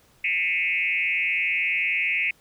sine tone with frequency modulation, 2349 Hz, D7, in tune, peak -21 dBFS, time 0.24-2.31 s, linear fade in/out 5 ms, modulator 171 Hz, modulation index 1.7, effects pink hiss -59 dBFS RMS until 2.4 s

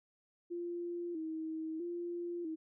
sine tone with vibrato, 332.3 Hz, E4, 14 cents sharp, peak -37 dBFS, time 0.5-2.56 s, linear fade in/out 20 ms, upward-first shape square, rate 0.77 Hz, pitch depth 73 cents each way, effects none

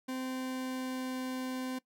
40% pulse tone with pitch glide, 258.9 to 257.3 Hz, C4 to C4, -18 to -29 cents, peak -34 dBFS, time 0.08-1.79 s, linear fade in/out 10 ms, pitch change -11 cents, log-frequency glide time 0.21-1.25 s, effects noise-tail reverb RT60 0.1 s tail -20 dB re dry

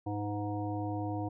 harmonic tone with a mistuned harmonic, 103.83 Hz, G#2, in tune, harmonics 1 / 3 / 5 / 7 / 9, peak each -36 / -36 / -44 / -40 / -45 dBFS, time 0.06-1.29 s, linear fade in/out 10 ms, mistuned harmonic 5, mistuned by -39 cents, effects none

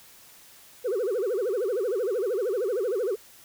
sine tone with vibrato, 435.9 Hz, A4, 16 cents flat, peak -22 dBFS, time 0.84-3.16 s, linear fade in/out 20 ms, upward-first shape sine, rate 13 Hz, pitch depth 280 cents each way, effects tanh soft clip ceiling -22 dBFS + white hiss -52 dBFS RMS until 3.44 s

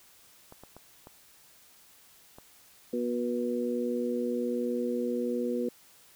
clicks, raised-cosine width 1 ms, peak -33 dBFS, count 5, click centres 0.524 / 0.636 / 0.766 / 1.071 / 2.385 s
harmonic tone, 121.3 Hz, B2, 31 cents flat, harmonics 2 / 3 / 4, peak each -31 / -34 / -32 dBFS, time 2.93-5.69 s, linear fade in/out 5 ms
effects white hiss -58 dBFS RMS until 6.15 s

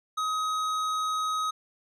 triangle tone with hard clipping, 1264 Hz, D#6, 27 cents sharp, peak -28 dBFS, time 0.17-1.51 s, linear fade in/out 10 ms, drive 15 dB, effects none

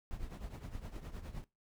brown noise with tremolo, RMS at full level -41 dBFS, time 0.11-1.44 s, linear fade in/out 0 ms, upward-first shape triangle, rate 9.7 Hz, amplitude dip 80%, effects noise-tail reverb RT60 0.2 s tail -18 dB re dry

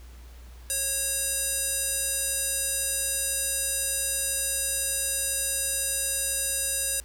square tone with band-pass filter, 547 Hz, C#5, 23 cents flat, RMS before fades -28 dBFS, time 0.7-7 s, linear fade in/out 0 ms, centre 9500 Hz, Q 2.8, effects added 60 Hz sine -43 dBFS peak until 7.04 s + pink hiss -55 dBFS RMS until 7.04 s

